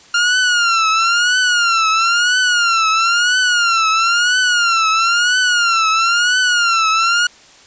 sawtooth tone with vibrato, 1396.9 Hz, F6, in tune, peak -8 dBFS, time 0.14-7.27 s, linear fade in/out 5 ms, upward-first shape triangle, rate 1 Hz, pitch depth 140 cents each way, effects white hiss -44 dBFS RMS until 7.66 s + resampled to 16000 Hz

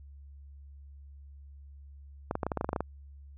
clicks, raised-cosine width 1 ms, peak -16 dBFS, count 12, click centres 2.311 / 2.354 / 2.432 / 2.466 / 2.518 / 2.573 / 2.611 / 2.645 / 2.691 / 2.731 / 2.762 / 2.806 s, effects added 70 Hz sine -47 dBFS peak until 3.37 s

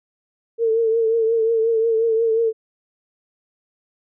sine tone with vibrato, 452.1 Hz, A4, 47 cents sharp, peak -15 dBFS, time 0.58-2.53 s, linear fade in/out 50 ms, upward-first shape triangle, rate 5.6 Hz, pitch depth 51 cents each way, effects none

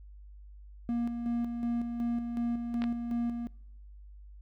triangle tone with tremolo, 236.4 Hz, A#3, 24 cents sharp, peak -26 dBFS, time 0.89-3.47 s, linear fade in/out 0 ms, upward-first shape square, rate 2.7 Hz, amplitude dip 45%
clicks, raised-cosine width 0.3 ms, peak -23 dBFS, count 2, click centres 2.82 / 2.84 s
effects noise-tail reverb RT60 0.8 s tail -24 dB re dry + added 50 Hz sine -47 dBFS peak until 4.41 s

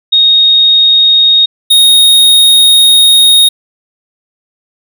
sine / square tone pair in turn, 3729 / 3729 Hz, A#7 / A#7, 0 / 0 cents, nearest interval unison, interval 0 cents, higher neither, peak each -3 dBFS, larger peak neither, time 0.12-1.46 / 1.7-3.49 s, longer second, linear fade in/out 10 ms, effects none

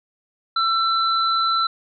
sine tone pair together, 1340 / 4015 Hz, E6 / B7, +28 / +28 cents, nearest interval octave + perfect fifth, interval 1900 cents, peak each -18 / -23 dBFS, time 0.56-1.67 s, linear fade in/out 5 ms, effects none

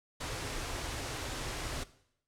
pink band-stop noise, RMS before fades -38 dBFS, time 0.2-1.84 s, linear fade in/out 10 ms, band 160 to 230 Hz, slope 96 dB/octave, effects noise-tail reverb RT60 0.7 s tail -17 dB re dry + low-pass 9000 Hz 12 dB/octave

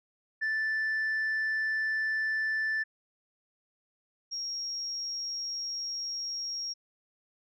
sine tone pair in turn, 1760 / 5588 Hz, A6 / F8, 0 / 0 cents, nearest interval octave + minor sixth, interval 2000 cents, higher second, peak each -25 / -32 dBFS, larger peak first, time 0.41-2.84 / 4.31-6.74 s, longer neither, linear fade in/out 20 ms, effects tanh soft clip ceiling -26 dBFS

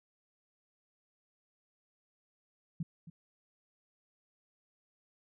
sine tone with echo, 164.81 Hz, E3, in tune, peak -32 dBFS, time 2.8-2.83 s, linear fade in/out 5 ms, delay 270 ms, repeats 1, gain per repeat -14 dB, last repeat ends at 3.1 s, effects none

